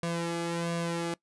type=tone with flanger; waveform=sawtooth; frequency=169.3 Hz; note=E3; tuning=46 cents sharp; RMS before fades=-32 dBFS; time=0.03-1.14 s; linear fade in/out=2 ms; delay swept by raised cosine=1.8 to 2.42 ms; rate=1.4 Hz; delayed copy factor=+0.8; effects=noise-tail reverb RT60 0.1 s tail -22 dB re dry + resampled to 24000 Hz